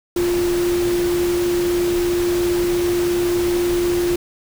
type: tone in noise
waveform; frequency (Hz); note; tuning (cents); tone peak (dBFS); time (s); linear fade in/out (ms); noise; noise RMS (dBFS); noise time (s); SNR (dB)
sine; 350; F4; +4; -16; 0.16-4.16; 5; pink; -28; 0.16-4.16; +9
effects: none